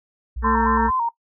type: tone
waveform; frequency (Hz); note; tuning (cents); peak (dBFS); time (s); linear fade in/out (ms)
sine; 60.6; B1; -32; -25; 0.36-0.91; 10
type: harmonic tone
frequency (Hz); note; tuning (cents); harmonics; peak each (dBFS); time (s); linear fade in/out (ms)
224; A3; +31; 1 / 2 / 4 / 5 / 6 / 7 / 8; -22 / -25 / -28 / -29 / -30 / -30 / -31; 0.42-0.91; 50
type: tone with vibrato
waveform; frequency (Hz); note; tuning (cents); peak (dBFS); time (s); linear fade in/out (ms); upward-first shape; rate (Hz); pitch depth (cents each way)
sine; 980; B5; -14; -19; 0.44-1.09; 5; square; 4.5; 87
effects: noise-tail reverb RT60 0.1 s tail -19 dB re dry